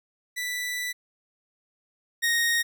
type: tone pair in turn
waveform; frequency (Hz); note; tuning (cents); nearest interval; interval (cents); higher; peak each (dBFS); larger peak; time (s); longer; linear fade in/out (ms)
sawtooth; 1975.5 / 1864.6; B6 / A#6; 0 / 0; minor second; 100; first; -25 / -18; second; 0.36-0.93 / 2.22-2.63; first; 20
effects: none